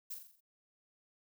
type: noise with echo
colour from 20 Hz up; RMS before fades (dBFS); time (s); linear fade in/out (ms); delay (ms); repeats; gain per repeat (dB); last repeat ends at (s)
violet; -42; 0.1-0.15; 10; 43; 6; -5; 0.408
effects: none